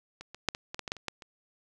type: clicks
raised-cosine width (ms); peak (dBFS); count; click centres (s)
0.2; -26 / -26 / -8 / -20 / -20 / -18 / -19 / -13 / -29 / -15 / -29; 11; 0.21 / 0.346 / 0.487 / 0.549 / 0.745 / 0.793 / 0.878 / 0.919 / 0.967 / 1.083 / 1.222
effects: none